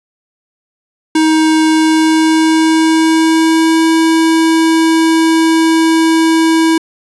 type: tone with pitch glide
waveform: square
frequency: 315.7 to 324.6 Hz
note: D#4 to E4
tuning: +25 to -27 cents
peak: -8 dBFS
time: 1.15-6.78 s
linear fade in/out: 5 ms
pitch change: +48 cents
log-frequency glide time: 1.65-3.87 s
effects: resampled to 24000 Hz + 8-bit